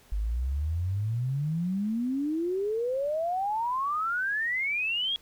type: exponential sweep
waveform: sine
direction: up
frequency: 49.08 to 3347 Hz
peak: -26 dBFS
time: 0.12-5.16 s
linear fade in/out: 0 ms
effects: pink hiss -58 dBFS RMS until 5.21 s